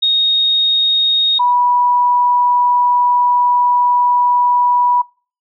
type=tone pair in turn; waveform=sine; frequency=3729 / 977.8 Hz; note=A#7 / B5; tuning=0 / -18 cents; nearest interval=octave + major seventh; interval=2318 cents; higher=first; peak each=-10 dBFS; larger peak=neither; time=0.02-1.39 / 1.39-5.02 s; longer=second; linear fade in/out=10 ms; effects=noise-tail reverb RT60 0.4 s tail -25 dB re dry